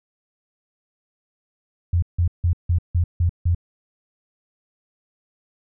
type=tone bursts; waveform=sine; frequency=86.5 Hz; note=F2; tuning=16 cents flat; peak=-15 dBFS; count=7; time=1.93-3.548 s; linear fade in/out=5 ms; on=94 ms; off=160 ms; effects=none